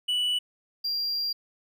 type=tone pair in turn; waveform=triangle; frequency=2958 / 4762 Hz; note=F#7 / D8; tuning=-1 / +23 cents; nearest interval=minor sixth; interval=824 cents; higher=second; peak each=-22 / -25 dBFS; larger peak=first; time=0.08-0.39 / 0.84-1.33 s; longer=second; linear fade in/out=10 ms; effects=none